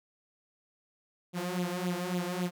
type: tone with flanger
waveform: sawtooth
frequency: 178.7 Hz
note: F3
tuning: 40 cents sharp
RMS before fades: -33 dBFS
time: 1.33-2.51 s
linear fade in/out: 50 ms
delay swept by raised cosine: 0.27 to 3.97 ms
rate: 3.6 Hz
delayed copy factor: +0.75
effects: none